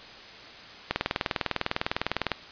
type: click train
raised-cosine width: 0.3 ms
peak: -8 dBFS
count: 29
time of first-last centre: 0.91-2.317 s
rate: 19.9 Hz
effects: white hiss -45 dBFS RMS until 2.51 s + resampled to 11025 Hz